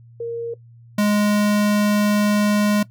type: tone pair in turn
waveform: sine / square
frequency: 466.2 / 207.7 Hz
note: A#4 / G#3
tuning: 0 / 0 cents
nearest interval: octave + major second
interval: 1400 cents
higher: first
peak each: -23 / -16 dBFS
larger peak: second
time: 0.2-0.54 / 0.98-2.83 s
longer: second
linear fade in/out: 5 ms
effects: noise-tail reverb RT60 0.1 s tail -18 dB re dry + added 117 Hz sine -43 dBFS peak until 2.9 s